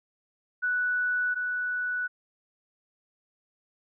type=tone pair in turn; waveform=sine; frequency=1480 / 1480 Hz; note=F#6 / F#6; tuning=0 / 0 cents; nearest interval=unison; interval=0 cents; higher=neither; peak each=-24 / -27 dBFS; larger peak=first; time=0.62-1.35 / 1.35-2.08 s; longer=neither; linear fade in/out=20 ms; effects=none